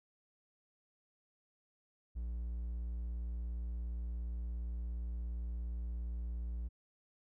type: tone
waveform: triangle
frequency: 58.6 Hz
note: A#1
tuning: 10 cents sharp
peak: -35 dBFS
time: 2.15-6.69 s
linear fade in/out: 20 ms
effects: none